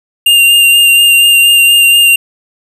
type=tone with vibrato; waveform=square; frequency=2794 Hz; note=F7; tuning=in tune; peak=-4 dBFS; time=0.26-2.16 s; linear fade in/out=5 ms; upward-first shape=sine; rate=4.2 Hz; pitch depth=17 cents each way; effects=none